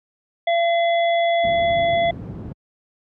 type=harmonic tone; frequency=680 Hz; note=F5; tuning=46 cents flat; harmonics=1 / 3 / 5; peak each=-16 / -26 / -30 dBFS; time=0.47-2.11 s; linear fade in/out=5 ms
type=low-pass noise; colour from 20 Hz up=white; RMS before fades=-32 dBFS; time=1.43-2.53 s; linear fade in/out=10 ms; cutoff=210 Hz; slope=12 dB/octave
effects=high-pass 60 Hz 12 dB/octave